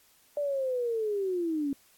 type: linear sweep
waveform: sine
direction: down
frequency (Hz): 590 to 272.2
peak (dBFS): -27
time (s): 0.37-1.73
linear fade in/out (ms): 2
effects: white hiss -62 dBFS RMS until 1.97 s + AAC 64 kbps